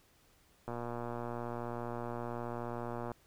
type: click train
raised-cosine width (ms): 1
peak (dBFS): -26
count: 291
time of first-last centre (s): 0.68-3.117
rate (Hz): 119
effects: pink hiss -67 dBFS RMS until 3.26 s